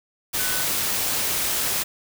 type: tone in noise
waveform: sine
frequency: 1497 Hz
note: F#6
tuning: 20 cents sharp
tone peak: -31 dBFS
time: 0.38-0.64 s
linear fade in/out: 20 ms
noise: white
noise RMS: -24 dBFS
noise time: 0.33-1.84 s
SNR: -10 dB
effects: none